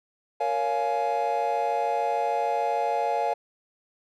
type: chord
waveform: triangle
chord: Bb minor seventh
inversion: none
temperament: just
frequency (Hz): 466.2 / 559.4 / 699.2 / 839.1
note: Bb4 / Db5 / F5 / Ab5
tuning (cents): 0 / +16 / +2 / +18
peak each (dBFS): -29 / -28 / -25 / -25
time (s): 0.4-3.34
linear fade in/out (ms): 10
effects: tanh soft clip ceiling -13 dBFS